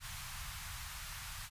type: band-stop noise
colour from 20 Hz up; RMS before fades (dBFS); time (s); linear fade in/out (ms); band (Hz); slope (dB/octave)
pink; -45; 0-1.5; 50; 130 to 970; 24
effects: resampled to 32000 Hz